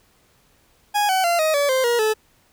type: tone with pitch steps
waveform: 40% pulse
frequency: 828 / 754.9 / 688.3 / 627.5 / 572.1 / 521.6 / 475.6 / 433.6 Hz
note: G#5 / F#5 / F5 / D#5 / D5 / C5 / A#4 / A4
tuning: -5 / +35 / -25 / +15 / -45 / -5 / +35 / -25 cents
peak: -16 dBFS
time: 0.94-2.14 s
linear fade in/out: 20 ms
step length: 150 ms
effects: pink hiss -59 dBFS RMS until 2.52 s